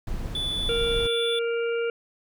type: noise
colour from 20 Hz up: brown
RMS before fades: -31 dBFS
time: 0.07-1.07 s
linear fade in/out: 2 ms
type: tone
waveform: triangle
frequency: 3470 Hz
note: A7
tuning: 25 cents flat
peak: -25 dBFS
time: 0.35-1.39 s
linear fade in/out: 2 ms
type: harmonic tone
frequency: 466.2 Hz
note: A#4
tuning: in tune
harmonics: 1 / 3 / 5 / 6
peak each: -24 / -34 / -38 / -40 dBFS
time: 0.69-1.9 s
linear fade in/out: 2 ms
effects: none